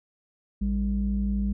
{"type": "tone pair together", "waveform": "sine", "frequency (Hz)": [56.19, 200], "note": ["A1", "G3"], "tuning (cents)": [37, 35], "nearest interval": "octave + minor seventh", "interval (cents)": 2198, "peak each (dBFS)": -25, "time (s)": [0.61, 1.53], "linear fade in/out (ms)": 10, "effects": ["tanh soft clip ceiling -17 dBFS"]}